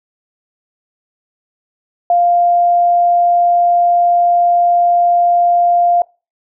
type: tone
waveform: sine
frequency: 698.5 Hz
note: F5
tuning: in tune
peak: -8 dBFS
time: 2.1-6.02 s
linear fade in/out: 2 ms
effects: noise-tail reverb RT60 0.3 s tail -25 dB re dry